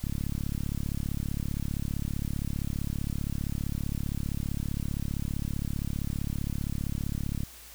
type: click train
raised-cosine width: 5 ms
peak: -19 dBFS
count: 262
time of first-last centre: 0.04-7.434 s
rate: 35.3 Hz
effects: added 60 Hz sine -54 dBFS peak until 7.74 s + white hiss -49 dBFS RMS until 7.74 s